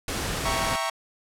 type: noise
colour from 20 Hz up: pink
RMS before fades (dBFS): -29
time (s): 0.08-0.76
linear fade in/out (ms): 2
type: chord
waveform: sawtooth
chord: E diminished seventh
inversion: none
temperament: equal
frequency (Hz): 659.3 / 784 / 932.3 / 1108.7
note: E5 / G5 / Bb5 / Db6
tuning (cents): 0 / 0 / 0 / 0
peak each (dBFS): -27 / -30 / -28 / -26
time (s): 0.45-0.9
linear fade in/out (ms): 5
effects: low-pass 11000 Hz 12 dB/octave